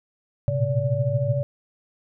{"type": "tone cluster", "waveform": "sine", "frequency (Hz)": [108.3, 114.5, 121.7, 135, 575], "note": ["A2", "A#2", "B2", "C#3", "D5"], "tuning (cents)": [-27, -31, -25, -45, -37], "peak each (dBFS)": [-30, -28, -27, -24, -26], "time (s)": [0.48, 1.43], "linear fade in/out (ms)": 0, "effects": []}